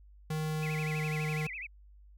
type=tone with pitch glide; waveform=square; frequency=155.56 to 153.77 Hz; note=D#3 to D#3; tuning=0 to -20 cents; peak=-32 dBFS; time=0.3-1.47 s; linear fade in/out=5 ms; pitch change=-20 cents; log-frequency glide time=0.42-1.14 s
type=tone with vibrato; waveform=sine; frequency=2281 Hz; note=C#7; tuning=49 cents sharp; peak=-38 dBFS; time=0.62-1.67 s; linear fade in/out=10 ms; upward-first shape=sine; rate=12 Hz; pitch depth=250 cents each way
effects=added 50 Hz sine -53 dBFS peak until 2.17 s